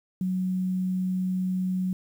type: tone with quantisation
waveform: sine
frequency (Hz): 185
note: F#3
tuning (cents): 0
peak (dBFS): -24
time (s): 0.21-1.93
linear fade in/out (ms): 2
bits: 9
effects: none